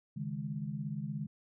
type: chord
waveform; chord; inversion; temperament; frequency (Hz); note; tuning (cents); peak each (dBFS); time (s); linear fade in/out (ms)
sine; C# suspended second; none; equal; 138.59 / 155.56 / 207.7; C#3 / D#3 / G#3; 0 / 0 / 0; -40 / -39 / -40; 0.16-1.27; 10
effects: none